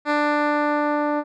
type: tone with low-pass filter sweep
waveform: 10% pulse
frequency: 295.6 Hz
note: D4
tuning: 11 cents sharp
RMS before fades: -21 dBFS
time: 0.05-1.24 s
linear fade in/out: 50 ms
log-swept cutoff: 3000 to 890 Hz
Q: 0.7
effects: none